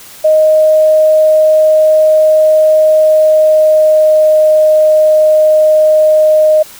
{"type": "tone with pitch glide", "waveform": "sine", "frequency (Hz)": [622.3, 618.7], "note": ["D#5", "D#5"], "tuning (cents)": [0, -10], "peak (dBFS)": -4, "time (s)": [0.24, 6.63], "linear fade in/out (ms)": 10, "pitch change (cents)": -10, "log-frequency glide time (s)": [2.97, 4.44], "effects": ["white hiss -34 dBFS RMS until 6.79 s"]}